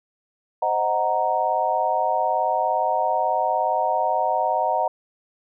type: chord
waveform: sine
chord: C half-diminished seventh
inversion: none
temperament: equal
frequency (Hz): 523.3 / 622.3 / 740 / 932.3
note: C5 / Eb5 / Gb5 / Bb5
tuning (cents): 0 / 0 / 0 / 0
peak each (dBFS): -29 / -25 / -23 / -23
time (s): 0.62-4.88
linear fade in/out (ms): 5
effects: none